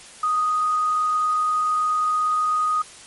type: tone with quantisation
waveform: sine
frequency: 1244.5 Hz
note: D#6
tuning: in tune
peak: -18 dBFS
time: 0.23-2.82 s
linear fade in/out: 5 ms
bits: 7
effects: white hiss -43 dBFS RMS until 3.06 s + MP3 48 kbps